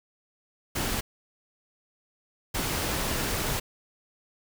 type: noise bursts at uneven times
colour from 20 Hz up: pink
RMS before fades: -29 dBFS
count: 2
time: 0.75-1.01 / 2.54-3.6 s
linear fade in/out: 10 ms
effects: none